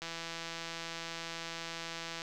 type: click train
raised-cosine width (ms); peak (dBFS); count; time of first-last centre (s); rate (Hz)
0.2; -23; 366; 0.02-2.219; 166
effects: none